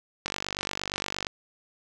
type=click train; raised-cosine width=0.2 ms; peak=-12 dBFS; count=50; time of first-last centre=0.26-1.268 s; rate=48.6 Hz; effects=none